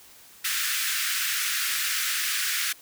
pink high-pass noise, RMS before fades -27 dBFS, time 0.44-2.73 s, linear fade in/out 10 ms, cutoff 1400 Hz, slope 48 dB/octave, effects white hiss -51 dBFS RMS until 2.81 s

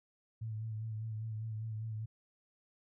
sine tone with vibrato, 110 Hz, A2, in tune, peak -37 dBFS, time 0.41-2.06 s, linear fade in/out 10 ms, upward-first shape sine, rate 5 Hz, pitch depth 37 cents each way, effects none

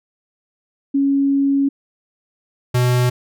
sine / square tone pair in turn, 277.2 / 124.05 Hz, C#4 / B2, 0 / +8 cents, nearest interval octave + major second, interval 1392 cents, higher first, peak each -13 / -14 dBFS, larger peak first, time 0.94-1.69 / 2.74-3.1 s, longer first, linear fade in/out 10 ms, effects none

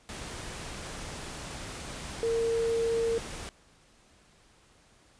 sine tone in noise, 459 Hz, A#4, 27 cents flat, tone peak -25 dBFS, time 2.23-3.18 s, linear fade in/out 0 ms, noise pink, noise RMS -40 dBFS, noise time 0.09-3.49 s, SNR +12 dB, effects pink hiss -61 dBFS RMS until 5.19 s + resampled to 22050 Hz

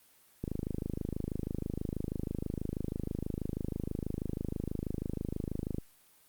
click train, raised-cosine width 3 ms, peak -21 dBFS, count 141, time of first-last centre 0.44-5.784 s, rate 26.2 Hz, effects white hiss -63 dBFS RMS until 6.28 s + Opus 32 kbps

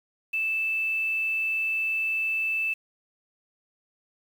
sine tone with quantisation, 2637 Hz, E7, in tune, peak -24 dBFS, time 0.33-2.74 s, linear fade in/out 10 ms, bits 8, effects none

